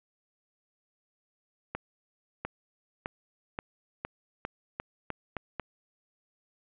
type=accelerating click train; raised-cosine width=0.5 ms; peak=-18 dBFS; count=10; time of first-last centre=1.75-5.597 s; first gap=700 ms; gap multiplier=0.87; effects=resampled to 8000 Hz + 9-bit